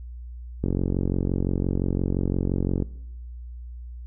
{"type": "click train", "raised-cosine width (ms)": 3, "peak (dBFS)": -11, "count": 101, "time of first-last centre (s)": [0.64, 2.823], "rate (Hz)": 45.8, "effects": ["noise-tail reverb RT60 0.9 s tail -21 dB re dry", "added 60 Hz sine -35 dBFS peak until 4.06 s"]}